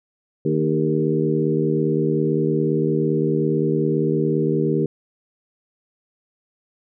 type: harmonic tone with a mistuned harmonic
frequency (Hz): 77.6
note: D#2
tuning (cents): -4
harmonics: 2 / 3 / 4 / 5 / 6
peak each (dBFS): -22 / -25 / -24 / -22 / -26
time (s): 0.45-4.86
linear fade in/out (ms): 5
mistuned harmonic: 5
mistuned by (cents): +35
effects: none